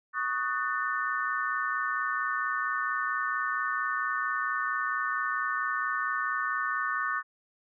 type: chord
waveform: sine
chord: D# half-diminished seventh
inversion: third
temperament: just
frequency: 1120.1 / 1244.5 / 1493.4 / 1792.1 Hz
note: C#6 / D#6 / F#6 / A6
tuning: +18 / 0 / +16 / +31 cents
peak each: -33 dBFS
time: 0.13-7.23 s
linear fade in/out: 50 ms
effects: none